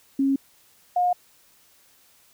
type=tone pair in turn; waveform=sine; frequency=272.8 / 716 Hz; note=C#4 / F5; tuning=-28 / +43 cents; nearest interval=octave + perfect fourth; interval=1671 cents; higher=second; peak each=-18 dBFS; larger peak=neither; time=0.19-0.36 / 0.96-1.13 s; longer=neither; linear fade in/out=5 ms; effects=white hiss -58 dBFS RMS until 2.33 s